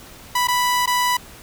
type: tone with dropouts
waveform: sawtooth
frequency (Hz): 987.8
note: B5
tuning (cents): 0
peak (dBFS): -13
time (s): 0.35-1.17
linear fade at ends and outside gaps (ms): 5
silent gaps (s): 0.473-0.483 / 0.86-0.874
effects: pink hiss -42 dBFS RMS until 1.42 s